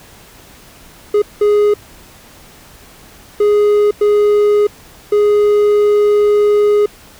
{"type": "tone bursts at uneven times", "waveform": "triangle", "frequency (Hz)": 415.3, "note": "G#4", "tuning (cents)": 0, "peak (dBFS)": -6, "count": 5, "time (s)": [[1.14, 1.22], [1.41, 1.74], [3.4, 3.91], [4.01, 4.67], [5.12, 6.86]], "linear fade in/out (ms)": 5, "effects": ["pink hiss -41 dBFS RMS until 7.19 s"]}